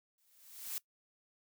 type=noise with exponential growth; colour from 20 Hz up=blue; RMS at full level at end=-37 dBFS; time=0.18-0.78 s; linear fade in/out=1 ms; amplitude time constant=130 ms; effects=noise-tail reverb RT60 0.1 s tail -21 dB re dry